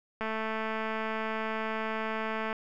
click train, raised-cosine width 0.5 ms, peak -19 dBFS, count 511, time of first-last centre 0.21-2.528 s, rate 220 Hz, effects none

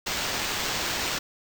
blue noise with sample-and-hold, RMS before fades -29 dBFS, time 0.06-1.19 s, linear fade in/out 10 ms, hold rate 11025 Hz, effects none

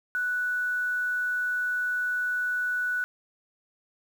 sine tone with quantisation, 1480 Hz, F#6, in tune, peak -25 dBFS, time 0.15-3.04 s, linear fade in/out 0 ms, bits 8, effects none

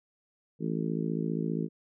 harmonic tone, 55 Hz, A1, in tune, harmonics 3 / 4 / 5 / 6 / 7 / 8, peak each -32 / -34 / -36 / -38 / -39 / -40 dBFS, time 0.59-1.69 s, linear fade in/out 50 ms, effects none

